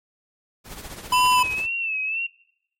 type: noise with tremolo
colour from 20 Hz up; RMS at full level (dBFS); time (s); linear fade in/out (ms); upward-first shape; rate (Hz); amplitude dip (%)
pink; -35; 0.64-1.67; 50; triangle; 15; 65
type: tone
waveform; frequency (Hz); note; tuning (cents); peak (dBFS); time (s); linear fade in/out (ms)
square; 1000; B5; +21; -17; 1.12-1.43; 5
type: tone with vibrato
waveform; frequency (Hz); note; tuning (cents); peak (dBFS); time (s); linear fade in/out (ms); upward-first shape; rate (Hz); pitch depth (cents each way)
sine; 2642; E7; +3; -23; 1.13-2.27; 10; sine; 2; 72
effects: noise-tail reverb RT60 0.8 s tail -24 dB re dry + MP3 64 kbps